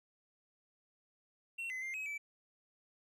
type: tone with pitch steps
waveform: triangle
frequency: 2722 / 2037 / 2099 / 2549 / 2311 Hz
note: F7 / C7 / C7 / D#7 / D7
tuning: -45 / -47 / +5 / +41 / -28 cents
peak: -37 dBFS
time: 1.58-2.18 s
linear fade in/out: 10 ms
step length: 120 ms
effects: none